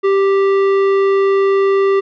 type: tone with tanh clipping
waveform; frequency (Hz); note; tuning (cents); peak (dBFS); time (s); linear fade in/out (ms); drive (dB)
sine; 392; G4; 0; -12; 0.03-2.01; 20; 13
effects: none